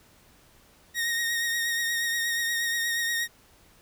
sawtooth tone with vibrato, 1864.7 Hz, A#6, in tune, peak -22 dBFS, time 0.94-3.28 s, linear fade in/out 50 ms, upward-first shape triangle, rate 8.4 Hz, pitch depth 32 cents each way, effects pink hiss -58 dBFS RMS until 3.81 s

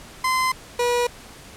30% pulse tone pair in turn, 1032 / 484.2 Hz, C6 / B4, -24 / -34 cents, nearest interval octave + minor second, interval 1310 cents, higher first, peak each -16 dBFS, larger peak neither, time 0.24-0.52 / 0.79-1.07 s, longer neither, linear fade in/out 5 ms, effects pink hiss -43 dBFS RMS until 1.56 s + low-pass 11000 Hz 12 dB/octave

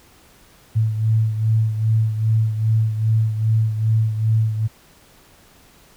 sine beating tone pair, 110 / 112.5 Hz, A2 / A2, 0 / +39 cents, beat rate 2.5 Hz, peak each -16 / -23 dBFS, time 0.75-4.68 s, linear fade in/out 20 ms, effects pink hiss -51 dBFS RMS until 5.96 s

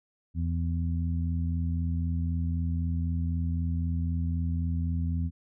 harmonic tone, 83.9 Hz, E2, 31 cents sharp, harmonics 1 / 2 / 3, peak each -27 / -33 / -37 dBFS, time 0.34-5.31 s, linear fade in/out 50 ms, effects none

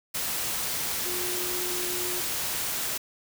sine tone in noise, 358.8 Hz, F4, 47 cents sharp, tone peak -35 dBFS, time 1.05-2.21 s, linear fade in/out 10 ms, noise white, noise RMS -30 dBFS, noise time 0.14-2.98 s, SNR -8 dB, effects none

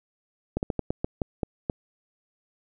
slowing click train, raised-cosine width 2 ms, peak -12 dBFS, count 9, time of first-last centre 0.57-1.698 s, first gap 59 ms, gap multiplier 1.24, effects none

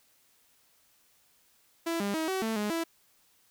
sawtooth tone with pitch steps, 333.2 / 201.3 / 318.8 / 379.1 / 222.8 / 208.7 / 331 Hz, E4 / G3 / D#4 / F#4 / A3 / G#3 / E4, +19 / +46 / +42 / +42 / +22 / +9 / +7 cents, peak -25 dBFS, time 1.86-2.84 s, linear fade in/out 10 ms, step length 140 ms, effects white hiss -66 dBFS RMS until 3.5 s

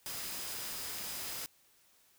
sine tone in noise, 4978 Hz, D#8, in tune, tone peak -50 dBFS, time 0.06-1.46 s, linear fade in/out 0 ms, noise white, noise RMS -41 dBFS, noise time 0.06-1.46 s, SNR -12 dB, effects white hiss -67 dBFS RMS until 2.18 s

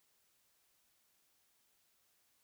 silence, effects white hiss -75 dBFS RMS until 2.43 s

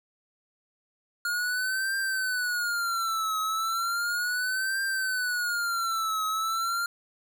square tone with vibrato, 1423 Hz, F6, 32 cents sharp, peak -27 dBFS, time 1.25-6.86 s, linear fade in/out 2 ms, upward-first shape triangle, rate 0.35 Hz, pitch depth 190 cents each way, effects none

